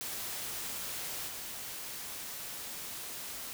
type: noise with level steps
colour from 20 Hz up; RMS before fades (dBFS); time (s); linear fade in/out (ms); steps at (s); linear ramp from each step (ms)
white; -39 / -42; 0.01-3.53; 0; 1.27; 20
effects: none